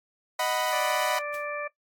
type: chord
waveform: sawtooth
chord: B major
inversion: first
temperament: equal with one note detuned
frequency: 622.3 / 740 / 990.6 Hz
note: D#5 / F#5 / B5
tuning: 0 / 0 / +5 cents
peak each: -26 dBFS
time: 0.39-1.19 s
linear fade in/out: 5 ms
type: harmonic tone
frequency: 587.3 Hz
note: D5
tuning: in tune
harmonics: 1 / 2 / 3 / 4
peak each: -33 / -36 / -38 / -39 dBFS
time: 0.72-1.68 s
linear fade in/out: 10 ms
type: noise with exponential decay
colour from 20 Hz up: white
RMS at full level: -42 dBFS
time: 1.34-1.48 s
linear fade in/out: 0 ms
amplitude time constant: 30 ms
effects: noise-tail reverb RT60 0.1 s tail -17 dB re dry + AAC 64 kbps